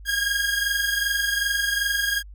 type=tone pair together; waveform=sawtooth; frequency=1620 / 1642.6 Hz; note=G#6 / G#6; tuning=-43 / -20 cents; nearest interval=unison; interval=23 cents; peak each=-21 dBFS; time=0.05-2.23 s; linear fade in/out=50 ms; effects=added 50 Hz sine -39 dBFS peak until 2.34 s